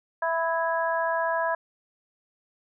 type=harmonic tone with a mistuned harmonic; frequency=330.5 Hz; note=E4; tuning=5 cents sharp; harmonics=2 / 3 / 4 / 5; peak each=-27 / -27 / -37 / -30 dBFS; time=0.22-1.55 s; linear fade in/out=5 ms; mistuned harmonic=4; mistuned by=-31 cents; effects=none